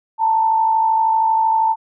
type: tone pair together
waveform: sine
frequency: 888 / 940.8 Hz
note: A5 / A#5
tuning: +16 / +16 cents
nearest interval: minor second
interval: 100 cents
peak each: -13 / -24 dBFS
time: 0.18-1.76 s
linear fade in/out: 50 ms
effects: none